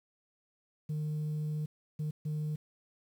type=tone bursts at uneven times; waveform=sine; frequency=152.3 Hz; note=D#3; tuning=37 cents flat; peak=-29 dBFS; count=3; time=0.89-1.66 / 1.99-2.11 / 2.25-2.56 s; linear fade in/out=10 ms; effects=tanh soft clip ceiling -31 dBFS + 10-bit